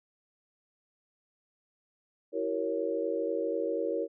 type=chord; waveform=sine; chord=E diminished seventh; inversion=none; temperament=equal with one note detuned; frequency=329.6 / 381.9 / 466.2 / 554.4 Hz; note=E4 / G4 / Bb4 / Db5; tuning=0 / -45 / 0 / 0 cents; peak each=-35 / -36 / -32 / -34 dBFS; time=2.32-4.08 s; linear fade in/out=50 ms; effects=none